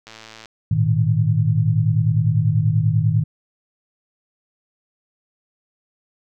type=click train; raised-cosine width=0.2 ms; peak=-22 dBFS; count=44; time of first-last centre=0.07-0.457 s; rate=111 Hz
type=chord; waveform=sine; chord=Ab suspended second; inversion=none; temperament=equal with one note detuned; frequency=106.38 / 116.54 / 155.56 Hz; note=Ab2 / Bb2 / Eb3; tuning=+42 / 0 / 0 cents; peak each=-19 dBFS; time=0.71-3.24 s; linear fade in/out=5 ms
effects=none